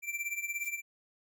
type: tone with tremolo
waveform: square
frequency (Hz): 2349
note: D7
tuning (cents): 0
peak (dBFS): -31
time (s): 0.02-0.82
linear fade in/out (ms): 50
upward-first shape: triangle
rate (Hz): 17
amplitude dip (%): 85
type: noise with exponential growth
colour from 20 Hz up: violet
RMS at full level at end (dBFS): -42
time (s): 0.5-0.68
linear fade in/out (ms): 5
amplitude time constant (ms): 39
effects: none